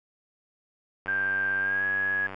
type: click train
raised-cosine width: 0.5 ms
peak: -23 dBFS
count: 125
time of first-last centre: 1.06-2.345 s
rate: 96.5 Hz
type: tone with pitch glide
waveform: sine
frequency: 1584 to 1671.4 Hz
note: G6 to G#6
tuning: +18 to +11 cents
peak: -24 dBFS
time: 1.08-2.27 s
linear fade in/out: 5 ms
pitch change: +93 cents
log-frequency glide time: 1.6-1.85 s
effects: none

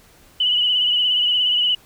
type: tone with vibrato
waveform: sine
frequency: 2960 Hz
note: F#7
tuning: in tune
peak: -15 dBFS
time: 0.4-1.75 s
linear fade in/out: 5 ms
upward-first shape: sine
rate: 17 Hz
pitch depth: 45 cents each way
effects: pink hiss -51 dBFS RMS until 1.85 s

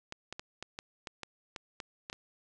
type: clicks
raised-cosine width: 0.2 ms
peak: -22 dBFS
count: 11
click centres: 0.124 / 0.326 / 0.395 / 0.626 / 0.789 / 1.072 / 1.233 / 1.562 / 1.802 / 2.099 / 2.129 s
effects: resampled to 24000 Hz + 8-bit

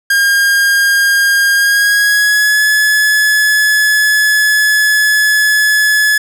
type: tone with pitch glide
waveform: 45% pulse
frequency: 1615 to 1709.1 Hz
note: G#6 to G#6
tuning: -49 to +49 cents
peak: -8 dBFS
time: 0.1-6.18 s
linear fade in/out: 5 ms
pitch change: +98 cents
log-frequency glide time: 1.55-2.64 s
effects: none

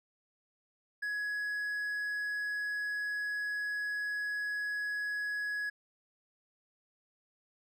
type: tone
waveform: triangle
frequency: 1677 Hz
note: G#6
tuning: 16 cents sharp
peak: -31 dBFS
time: 1.02-5.7 s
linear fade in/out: 10 ms
effects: none

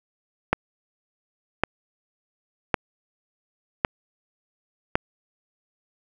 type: click train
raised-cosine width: 0.5 ms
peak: -3 dBFS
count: 5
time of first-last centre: 0.53-4.955 s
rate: 0.904 Hz
effects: 7-bit

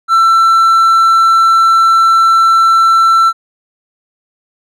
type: tone with hard clipping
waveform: triangle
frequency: 1340 Hz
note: E6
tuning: 28 cents sharp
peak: -6 dBFS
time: 0.08-3.33 s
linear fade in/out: 50 ms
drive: 6 dB
effects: none

